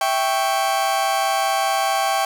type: chord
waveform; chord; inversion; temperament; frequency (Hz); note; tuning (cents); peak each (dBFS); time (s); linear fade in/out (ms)
40% pulse; C# diminished; first; equal; 659.3 / 784 / 1108.7; E5 / G5 / C#6; 0 / 0 / 0; -24 / -19 / -24; 0.01-2.25; 2
effects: none